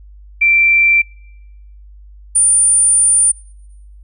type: tone pair in turn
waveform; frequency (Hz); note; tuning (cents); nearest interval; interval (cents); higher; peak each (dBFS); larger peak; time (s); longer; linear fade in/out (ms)
sine; 2349 / 9253; D7 / D9; 0 / -27; 2 octaves; 2373; second; -8; neither; 0.41-1.02 / 2.35-3.32; second; 10
effects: noise-tail reverb RT60 0.9 s tail -26 dB re dry + added 50 Hz sine -36 dBFS peak until 4.03 s